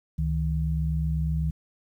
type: tone pair together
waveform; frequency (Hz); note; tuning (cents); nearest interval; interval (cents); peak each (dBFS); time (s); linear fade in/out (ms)
sine; 69.6 / 157.61; C#2 / D#3; +8 / +23; octave + major second; 1415; -26 / -26; 0.18-1.51; 10
effects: 10-bit